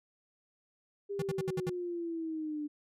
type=linear sweep; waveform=sine; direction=down; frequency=404 to 293.7 Hz; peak=-34 dBFS; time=1.09-2.68 s; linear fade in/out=20 ms
type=tone bursts; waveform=square; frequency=160.4 Hz; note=E3; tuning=47 cents flat; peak=-33 dBFS; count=6; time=1.19-1.697 s; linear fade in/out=5 ms; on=32 ms; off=63 ms
effects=resampled to 32000 Hz